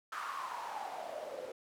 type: noise with band-pass filter sweep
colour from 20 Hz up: white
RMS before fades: -42 dBFS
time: 0.12-1.52 s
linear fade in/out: 5 ms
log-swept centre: 1300 to 500 Hz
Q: 7.1
effects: none